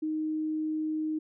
sine tone, 311.1 Hz, D#4, in tune, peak -28 dBFS, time 0.02-1.19 s, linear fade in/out 10 ms, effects none

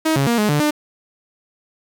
sawtooth tone with pitch steps, 317.2 / 138 / 235.7 / 210.7 / 147.4 / 299.4 Hz, D#4 / C#3 / A#3 / G#3 / D3 / D4, +33 / -7 / +19 / +25 / +7 / +33 cents, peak -11 dBFS, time 0.05-0.71 s, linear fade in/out 10 ms, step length 110 ms, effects 7-bit

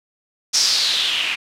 blue noise with low-pass filter sweep, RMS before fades -19 dBFS, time 0.53-1.36 s, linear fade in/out 20 ms, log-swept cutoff 5700 to 2500 Hz, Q 4.7, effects none

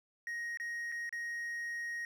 triangle tone with dropouts, 1877 Hz, A#6, 11 cents sharp, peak -35 dBFS, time 0.27-2.05 s, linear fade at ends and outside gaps 1 ms, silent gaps 0.573-0.599 / 0.918-0.922 / 1.093-1.126 s, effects none

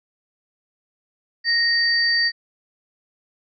sine tone pair together, 1864.7 / 4626 Hz, A#6 / D8, 0 / -27 cents, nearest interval octave + major third, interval 1573 cents, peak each -19 dBFS, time 1.44-2.32 s, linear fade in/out 50 ms, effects none

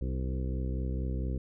harmonic tone with a mistuned harmonic, 64.4 Hz, C2, 27 cents flat, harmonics 1 / 2 / 3 / 4 / 5 / 6 / 7 / 8, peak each -31 / -37 / -41 / -43 / -45 / -47 / -48 / -49 dBFS, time 0.01-1.38 s, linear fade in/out 5 ms, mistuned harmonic 6, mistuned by -21 cents, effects none

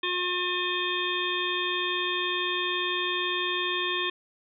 harmonic tone, 358.8 Hz, F4, 47 cents sharp, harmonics 1 / 3 / 5 / 7 / 9 / 10, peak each -33 / -33 / -33 / -33 / -33 / -33 dBFS, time 0.03-4.1 s, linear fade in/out 5 ms, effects none

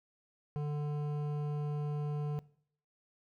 sine tone with hard clipping, 147.6 Hz, D3, 9 cents sharp, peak -35 dBFS, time 0.56-2.39 s, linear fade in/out 0 ms, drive 12 dB, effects noise-tail reverb RT60 0.6 s tail -21 dB re dry

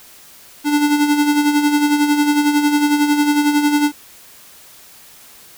square tone with tremolo, 293.7 Hz, D4, in tune, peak -11 dBFS, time 0.64-3.92 s, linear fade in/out 50 ms, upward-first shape sine, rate 11 Hz, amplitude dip 55%, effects white hiss -43 dBFS RMS until 5.57 s

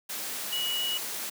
sine tone in noise, 2923 Hz, F#7, 22 cents flat, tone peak -28 dBFS, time 0.52-0.98 s, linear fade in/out 10 ms, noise white, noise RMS -35 dBFS, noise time 0.09-1.3 s, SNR +4 dB, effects high-pass 200 Hz 12 dB/octave

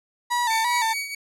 35% pulse tone with vibrato, 930 Hz, A#5, 4 cents flat, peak -19 dBFS, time 0.3-0.94 s, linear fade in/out 20 ms, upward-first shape square, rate 2.9 Hz, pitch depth 68 cents each way
sawtooth tone with tremolo, 2258 Hz, C#7, 31 cents sharp, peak -21 dBFS, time 0.5-1.15 s, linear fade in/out 5 ms, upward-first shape triangle, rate 4.7 Hz, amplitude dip 70%
effects low-pass 12000 Hz 12 dB/octave

